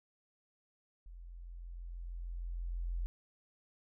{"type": "tone with level ramp", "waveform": "sine", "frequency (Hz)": 43.16, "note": "F1", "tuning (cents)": -20, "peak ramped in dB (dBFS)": [-48, -33], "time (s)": [1.06, 3.06], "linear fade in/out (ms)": 0, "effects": []}